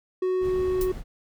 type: tone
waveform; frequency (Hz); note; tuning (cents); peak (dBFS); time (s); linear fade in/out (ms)
triangle; 370; F#4; 0; -20; 0.22-0.92; 5
type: noise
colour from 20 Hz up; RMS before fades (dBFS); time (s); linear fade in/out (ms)
brown; -35; 0.4-1.04; 50
type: noise with exponential decay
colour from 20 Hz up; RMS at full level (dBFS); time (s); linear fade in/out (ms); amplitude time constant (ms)
blue; -31; 0.81-0.93; 2; 24
effects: none